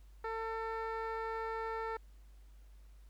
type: tone with low-pass filter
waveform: 15% pulse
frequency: 448.4 Hz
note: A4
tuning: 33 cents sharp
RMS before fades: -39 dBFS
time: 0.24-1.97 s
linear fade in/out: 5 ms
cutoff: 1800 Hz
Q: 0.76
effects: added 50 Hz sine -54 dBFS peak until 3.09 s + pink hiss -72 dBFS RMS until 3.09 s